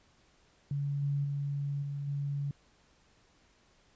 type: tone with level steps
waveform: sine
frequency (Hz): 141.9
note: C#3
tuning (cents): +41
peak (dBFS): -30 / -28 / -31 / -34 / -31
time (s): 0.71-2.51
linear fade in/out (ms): 2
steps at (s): 1.02 / 1.24 / 1.82 / 2.07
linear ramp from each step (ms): 10
effects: pink hiss -66 dBFS RMS until 3.95 s + resampled to 16000 Hz